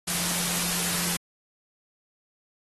sine tone in noise, 174.61 Hz, F3, in tune, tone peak -36 dBFS, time 0.07-1.17 s, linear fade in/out 10 ms, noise white, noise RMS -27 dBFS, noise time 0.07-1.17 s, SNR -12 dB, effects AAC 32 kbps

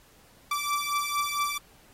sawtooth beating tone pair, 1163 / 1167.4 Hz, D6 / D6, -17 / -11 cents, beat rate 4.4 Hz, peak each -26 / -26 dBFS, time 0.51-1.58 s, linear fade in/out 5 ms, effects pink hiss -58 dBFS RMS until 1.93 s + AAC 48 kbps

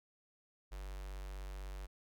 square tone with notch filter, 48 Hz, G1, 36 cents flat, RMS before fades -45 dBFS, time 0.71-1.87 s, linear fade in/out 20 ms, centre 190 Hz, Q 0.53, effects none

